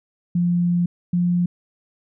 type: tone pair in turn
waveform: sine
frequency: 174.61 / 175.93 Hz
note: F3 / F3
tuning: 0 / +13 cents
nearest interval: unison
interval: 13 cents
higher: second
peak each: -16 dBFS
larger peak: neither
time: 0.35-0.86 / 1.13-1.46 s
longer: first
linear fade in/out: 5 ms
effects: none